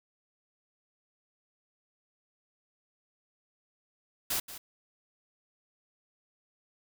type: noise with echo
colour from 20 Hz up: white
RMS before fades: -31 dBFS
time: 4.3-4.4 s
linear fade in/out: 5 ms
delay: 180 ms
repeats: 1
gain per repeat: -13 dB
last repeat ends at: 4.58 s
effects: none